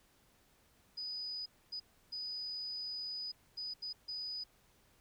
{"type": "tone bursts at uneven times", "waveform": "sine", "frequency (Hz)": 4971, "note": "D#8", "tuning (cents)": -2, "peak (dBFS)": -39, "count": 6, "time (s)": [[0.97, 1.46], [1.72, 1.8], [2.12, 3.32], [3.57, 3.74], [3.82, 3.93], [4.08, 4.44]], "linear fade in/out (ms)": 10, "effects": ["pink hiss -69 dBFS RMS until 5 s"]}